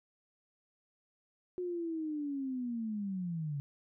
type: linear sweep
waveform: sine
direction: down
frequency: 364.5 to 138.59 Hz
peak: -34 dBFS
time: 1.58-3.6 s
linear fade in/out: 0 ms
effects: none